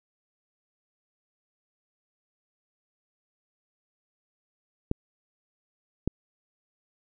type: clicks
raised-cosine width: 3 ms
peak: -12 dBFS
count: 2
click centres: 4.914 / 6.076 s
effects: none